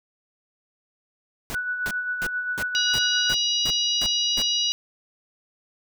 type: noise bursts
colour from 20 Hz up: pink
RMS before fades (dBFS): -32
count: 9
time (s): 1.5-4.421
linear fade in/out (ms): 0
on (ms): 49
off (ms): 310
type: tone with tremolo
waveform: sine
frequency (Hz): 1480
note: F#6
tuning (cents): 0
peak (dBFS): -23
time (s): 1.54-3.33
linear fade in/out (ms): 5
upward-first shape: sine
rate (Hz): 7.5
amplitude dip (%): 45
type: harmonic tone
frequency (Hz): 965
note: B5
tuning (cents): -40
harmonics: 3 / 4 / 5 / 6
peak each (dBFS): -24 / -26 / -28 / -30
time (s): 2.75-4.72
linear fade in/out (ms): 0
effects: none